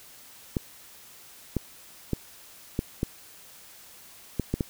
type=clicks; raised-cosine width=3 ms; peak=-12 dBFS; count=8; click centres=0.568 / 1.567 / 2.133 / 2.791 / 3.031 / 4.397 / 4.54 / 4.608 s; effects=white hiss -50 dBFS RMS until 4.69 s